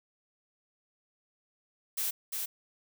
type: noise with echo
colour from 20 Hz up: blue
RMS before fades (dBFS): -32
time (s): 1.97-2.11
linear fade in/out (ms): 10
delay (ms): 350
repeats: 1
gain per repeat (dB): -3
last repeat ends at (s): 2.46
effects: none